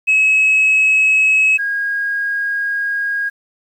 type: tone pair in turn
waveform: sine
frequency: 2570 / 1635 Hz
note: E7 / G#6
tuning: -45 / -28 cents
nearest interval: minor sixth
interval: 783 cents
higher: first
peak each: -8 / -16 dBFS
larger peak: first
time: 0.07-1.58 / 1.58-3.3 s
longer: second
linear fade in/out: 20 ms
effects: tanh soft clip ceiling -7 dBFS + 8-bit